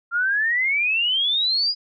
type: exponential sweep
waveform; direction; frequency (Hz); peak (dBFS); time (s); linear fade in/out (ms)
sine; up; 1371 to 4978; -18; 0.11-1.75; 50
effects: none